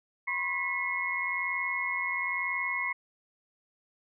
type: tone cluster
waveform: sine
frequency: 992 / 1073 / 1980 / 2161 Hz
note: B5 / C6 / B6 / C#7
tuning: +7 / +43 / +4 / -45 cents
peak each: -39 / -37 / -34 / -31 dBFS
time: 0.27-2.93 s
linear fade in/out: 10 ms
effects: none

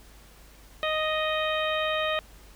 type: harmonic tone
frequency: 622.3 Hz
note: D#5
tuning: in tune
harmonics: 1 / 2 / 3 / 4 / 5 / 6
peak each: -28 / -31 / -33 / -34 / -35 / -36 dBFS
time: 0.83-2.19 s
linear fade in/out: 0 ms
effects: added 50 Hz sine -51 dBFS peak until 2.55 s + pink hiss -54 dBFS RMS until 2.55 s

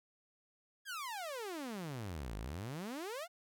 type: exponential two-way sweep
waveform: sawtooth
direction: down then up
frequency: 1693 to 49 to 740 Hz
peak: -37 dBFS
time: 0.85-3.28 s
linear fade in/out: 50 ms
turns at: 2.37 s
effects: none

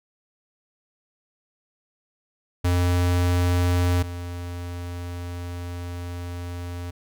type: tone pair in turn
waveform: square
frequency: 88.6 / 87.73 Hz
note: F2 / F2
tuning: +25 / +8 cents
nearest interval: unison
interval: 17 cents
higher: first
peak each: -19 / -31 dBFS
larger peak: first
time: 2.64-4.03 / 4.03-6.91 s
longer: second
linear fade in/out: 10 ms
effects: none

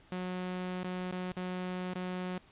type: tone with dropouts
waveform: sawtooth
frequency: 182.4 Hz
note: F#3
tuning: 24 cents flat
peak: -31 dBFS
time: 0.12-2.38 s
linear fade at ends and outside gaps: 0 ms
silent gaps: 0.833-0.845 / 1.113-1.125 / 1.318-1.368 / 1.936-1.955 s
effects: pink hiss -61 dBFS RMS until 2.51 s + resampled to 8000 Hz

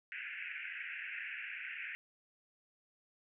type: band-pass noise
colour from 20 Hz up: white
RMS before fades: -44 dBFS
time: 0.12-1.95 s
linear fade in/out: 0 ms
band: 1500 to 2700 Hz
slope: 96 dB/octave
effects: none

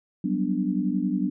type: chord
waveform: sine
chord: G major seventh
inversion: third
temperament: equal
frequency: 185 / 196 / 246.9 / 293.7 Hz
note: F#3 / G3 / B3 / D4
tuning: 0 / 0 / 0 / 0 cents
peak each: -28 dBFS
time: 0.24-1.3 s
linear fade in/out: 5 ms
effects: none

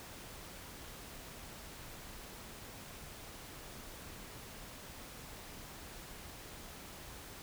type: silence
effects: pink hiss -50 dBFS RMS until 7.42 s

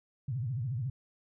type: tone with vibrato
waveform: sine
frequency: 123.47 Hz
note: B2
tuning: in tune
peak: -31 dBFS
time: 0.28-0.9 s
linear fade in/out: 5 ms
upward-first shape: sine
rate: 14 Hz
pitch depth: 240 cents each way
effects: none

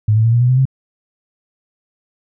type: tone with pitch steps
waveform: sine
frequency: 106.8 / 110.76 / 114.86 / 119.12 / 123.53 / 128.11 / 132.86 Hz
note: G#2 / A2 / A#2 / A#2 / B2 / C3 / C3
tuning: +49 / +12 / -25 / +38 / +1 / -36 / +27 cents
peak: -9 dBFS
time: 0.08-0.654 s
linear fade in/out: 5 ms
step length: 82 ms
effects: none

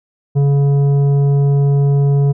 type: tone with tanh clipping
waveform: triangle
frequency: 141 Hz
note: C#3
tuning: 30 cents sharp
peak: -11 dBFS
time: 0.35-2.33 s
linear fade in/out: 20 ms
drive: 13 dB
effects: none

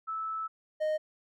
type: tone pair in turn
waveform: sine / triangle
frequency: 1310 / 618.2 Hz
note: E6 / D#5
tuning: -11 / -11 cents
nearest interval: octave + minor second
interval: 1300 cents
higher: first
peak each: -32 / -25 dBFS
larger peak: second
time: 0.07-0.48 / 0.8-0.98 s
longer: first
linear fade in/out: 20 ms
effects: none

